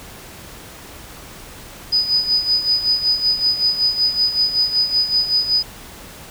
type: tone with tremolo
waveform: sine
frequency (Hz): 4978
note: D#8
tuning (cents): 0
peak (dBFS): -12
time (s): 1.92-5.63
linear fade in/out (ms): 10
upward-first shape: sine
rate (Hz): 5.3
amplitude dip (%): 70
effects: pink hiss -38 dBFS RMS until 6.3 s